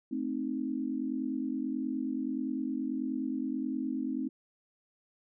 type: chord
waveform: sine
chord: A diminished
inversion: none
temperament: equal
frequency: 220 / 261.6 / 311.1 Hz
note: A3 / C4 / Eb4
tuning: 0 / 0 / 0 cents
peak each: -38 / -33 / -36 dBFS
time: 0.11-4.29 s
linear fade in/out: 10 ms
effects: none